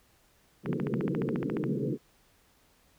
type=band-pass noise; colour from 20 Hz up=pink; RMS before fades=-31 dBFS; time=0.63-1.98 s; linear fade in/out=50 ms; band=130 to 490 Hz; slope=96 dB/octave
type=click train; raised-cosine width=0.5 ms; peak=-22 dBFS; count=15; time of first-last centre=0.66-1.639 s; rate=14.3 Hz
effects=pink hiss -65 dBFS RMS until 2.98 s